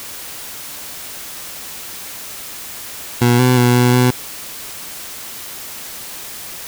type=tone with pitch steps; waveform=20% pulse; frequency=120.8 / 126.1 / 122.4 / 123.2 / 124.9 Hz; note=B2 / B2 / B2 / B2 / B2; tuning=-38 / +36 / -15 / -4 / +20 cents; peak=-5 dBFS; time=3.21-4.11 s; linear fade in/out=10 ms; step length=180 ms; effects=white hiss -31 dBFS RMS until 6.67 s